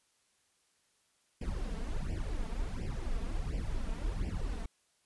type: noise with flanger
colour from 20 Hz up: brown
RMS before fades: -35 dBFS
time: 1.41-4.66 s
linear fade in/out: 5 ms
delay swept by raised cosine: 0.38 to 4.48 ms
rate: 1.4 Hz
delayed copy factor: +0.95
effects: white hiss -73 dBFS RMS until 5.05 s + resampled to 24000 Hz